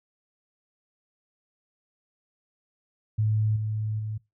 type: tone with level steps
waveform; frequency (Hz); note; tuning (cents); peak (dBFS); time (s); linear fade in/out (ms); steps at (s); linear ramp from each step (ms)
sine; 107.9; A2; -33; -21 / -26 / -29; 3.18-4.18; 10; 3.56 / 3.99; 5
effects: noise-tail reverb RT60 0.2 s tail -21 dB re dry